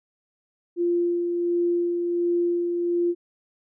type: tone with tremolo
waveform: sine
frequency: 347 Hz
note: F4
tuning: 11 cents flat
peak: -19 dBFS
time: 0.76-3.15 s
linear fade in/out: 50 ms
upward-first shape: sine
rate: 1.4 Hz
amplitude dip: 35%
effects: none